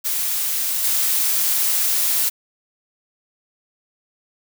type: noise with level steps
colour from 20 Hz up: blue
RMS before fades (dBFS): -22 / -19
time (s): 0.04-2.3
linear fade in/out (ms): 20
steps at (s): 0.84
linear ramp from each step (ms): 2
effects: none